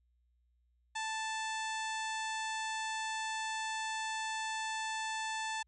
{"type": "harmonic tone", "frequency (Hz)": 880, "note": "A5", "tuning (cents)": 0, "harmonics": [1, 2, 3, 4, 5, 6, 7, 8, 9, 10], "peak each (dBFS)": [-38, -41, -45, -46, -50, -55, -51, -51, -52, -57], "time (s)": [0.95, 5.63], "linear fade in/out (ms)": 10, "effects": ["added 60 Hz sine -70 dBFS peak until 5.67 s"]}